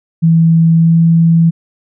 sine tone with pitch glide, 164.3 to 165.73 Hz, E3 to E3, -5 to +10 cents, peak -5 dBFS, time 0.22-1.51 s, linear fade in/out 20 ms, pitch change +15 cents, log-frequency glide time 0.75-0.97 s, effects none

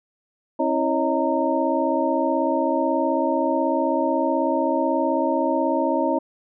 sine tone cluster, 268.1 / 326.6 / 554 / 630 / 921 Hz, C4 / E4 / C#5 / D#5 / A#5, +42 / -16 / -1 / +21 / -21 cents, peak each -25 dBFS, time 0.59-6.19 s, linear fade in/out 10 ms, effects none

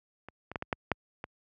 clicks, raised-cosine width 0.5 ms, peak -28 / -25 / -17 / -19 / -13 / -11 / -22 dBFS, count 7, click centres 0.286 / 0.516 / 0.558 / 0.624 / 0.728 / 0.917 / 1.241 s, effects high-pass 60 Hz 12 dB/octave

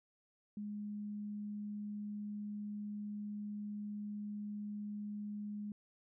sine tone, 207.7 Hz, G#3, in tune, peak -40 dBFS, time 0.57-5.72 s, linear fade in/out 2 ms, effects none

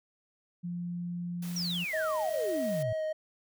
sine tone, 174.61 Hz, F3, in tune, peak -33 dBFS, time 0.63-1.85 s, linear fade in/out 20 ms
white noise, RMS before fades -47 dBFS, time 1.42-2.83 s, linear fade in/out 5 ms
sine exponential sweep, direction down, 5890 to 104.1 Hz, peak -32 dBFS, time 1.56-2.93 s, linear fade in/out 5 ms
triangle tone with vibrato, 629 Hz, D#5, 19 cents sharp, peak -28 dBFS, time 1.93-3.13 s, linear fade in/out 10 ms, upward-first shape sine, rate 3.3 Hz, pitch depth 15 cents each way
effects none

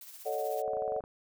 blue noise with tremolo, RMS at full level -47 dBFS, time 0.01-0.62 s, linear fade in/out 2 ms, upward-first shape sine, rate 16 Hz, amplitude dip 45%
sine chord, D# half-diminished seventh, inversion second, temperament equal, 440 / 554.4 / 622.3 / 740 Hz, A4 / C#5 / D#5 / F#5, 0 / 0 / 0 / 0 cents, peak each -36 dBFS, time 0.25-1.01 s, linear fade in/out 20 ms
clicks, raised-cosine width 1 ms, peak -33 dBFS, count 9, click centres 0.679 / 0.734 / 0.77 / 0.822 / 0.879 / 0.921 / 0.964 / 1.006 / 1.039 s
effects none

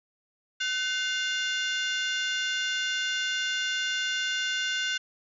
harmonic tone with a mistuned harmonic, 703 Hz, F5, 11 cents sharp, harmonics 2 / 3 / 4 / 5 / 6 / 7 / 8 / 9 / 10, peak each -30 / -38 / -32 / -34 / -41 / -45 / -42 / -45 / -46 dBFS, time 0.6-4.98 s, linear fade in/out 10 ms, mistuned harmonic 2, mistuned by +130 cents, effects none

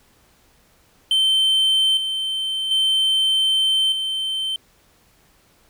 triangle tone with level steps, 3100 Hz, G7, 20 cents flat, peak -13 / -20 / -14 / -20 dBFS, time 1.11-4.56 s, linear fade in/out 2 ms, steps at 1.97 / 2.71 / 3.92 s, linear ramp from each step 2 ms, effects pink hiss -57 dBFS RMS until 5.69 s

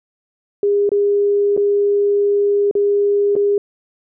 sine tone with dropouts, 406.3 Hz, G#4, 38 cents flat, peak -12 dBFS, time 0.63-3.58 s, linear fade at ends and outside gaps 2 ms, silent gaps 0.892-0.917 / 1.566-1.575 / 2.712-2.752 / 3.354-3.363 s, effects none

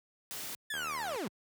white noise, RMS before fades -41 dBFS, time 0.31-0.55 s, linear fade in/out 0 ms
30% pulse linear sweep, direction down, 1781 to 161.6 Hz, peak -32 dBFS, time 0.7-1.28 s, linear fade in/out 5 ms
click train, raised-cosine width 0.5 ms, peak -29 dBFS, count 33, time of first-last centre 0.74-1.16 s, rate 76.2 Hz
effects high-pass 80 Hz 12 dB/octave

